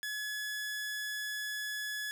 sawtooth tone, 1700 Hz, G#6, 40 cents sharp, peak -32 dBFS, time 0.03-2.11 s, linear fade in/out 0 ms, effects none

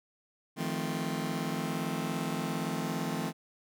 sawtooth chord, F dominant seventh, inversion third, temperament just, 157.15 / 174.61 / 218.3 / 261.9 Hz, Eb3 / F3 / A3 / C4, +18 / 0 / -13 / +2 cents, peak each -33 dBFS, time 0.56-3.33 s, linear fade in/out 50 ms, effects none

